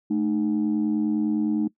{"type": "tone pair together", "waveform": "sine", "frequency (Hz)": [216.9, 306.7], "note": ["A3", "D#4"], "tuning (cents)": [-25, -25], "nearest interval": "tritone", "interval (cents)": 600, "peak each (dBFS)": -22, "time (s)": [0.1, 1.68], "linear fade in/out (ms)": 10, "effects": ["noise-tail reverb RT60 0.1 s tail -21 dB re dry", "tanh soft clip ceiling -16 dBFS"]}